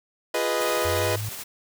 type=chord; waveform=sawtooth; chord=F half-diminished seventh; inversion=none; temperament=equal; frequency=349.2 / 415.3 / 493.9 / 622.3 Hz; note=F4 / Ab4 / Cb5 / Eb5; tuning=0 / 0 / 0 / 0 cents; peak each=-27 / -26 / -23 / -23 dBFS; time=0.34-1.16 s; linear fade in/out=5 ms
type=noise with tremolo; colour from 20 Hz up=white; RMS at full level=-35 dBFS; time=0.6-1.44 s; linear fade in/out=10 ms; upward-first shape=square; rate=14 Hz; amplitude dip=25%
type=linear sweep; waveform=sine; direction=up; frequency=86 to 109.9 Hz; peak=-28 dBFS; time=0.85-1.29 s; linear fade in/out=0 ms
effects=none